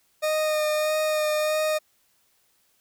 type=tone with vibrato; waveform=40% pulse; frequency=614 Hz; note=D#5; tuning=23 cents flat; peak=-21 dBFS; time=0.22-1.79 s; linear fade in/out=20 ms; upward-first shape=sine; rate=1.6 Hz; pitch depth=17 cents each way; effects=white hiss -66 dBFS RMS until 2.8 s